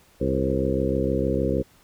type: harmonic tone with a mistuned harmonic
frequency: 66.5 Hz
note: C2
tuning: 29 cents sharp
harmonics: 1 / 2 / 3 / 4 / 5 / 6 / 7 / 8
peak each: -29 / -29 / -29 / -29 / -29 / -29 / -29 / -29 dBFS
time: 0.2-1.63 s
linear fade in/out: 20 ms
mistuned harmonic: 7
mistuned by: +48 cents
effects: pink hiss -57 dBFS RMS until 1.83 s